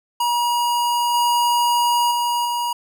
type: tone with level steps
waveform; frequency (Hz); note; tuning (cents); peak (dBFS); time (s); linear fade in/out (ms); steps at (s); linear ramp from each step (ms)
square; 957; A#5; +45; -18 / -16 / -19 / -21; 0.2-2.73; 5; 1.14 / 2.11 / 2.45; 2
effects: none